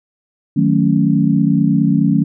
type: chord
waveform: sine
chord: D# half-diminished seventh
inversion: none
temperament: equal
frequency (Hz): 155.56 / 185 / 220 / 277.2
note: D#3 / F#3 / A3 / C#4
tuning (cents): 0 / 0 / 0 / 0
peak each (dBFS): -16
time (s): 0.56-2.24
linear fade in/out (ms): 10
effects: none